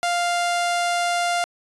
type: tone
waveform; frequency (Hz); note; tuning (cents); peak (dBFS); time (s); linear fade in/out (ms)
sawtooth; 698.5; F5; 0; -16; 0.03-1.44; 0
effects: resampled to 24000 Hz